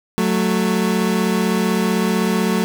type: tone pair together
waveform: 30% pulse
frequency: 185 / 220.8 Hz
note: F#3 / A3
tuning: 0 / +6 cents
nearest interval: minor third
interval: 306 cents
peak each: -16 dBFS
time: 0.18-2.64 s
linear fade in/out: 0 ms
effects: none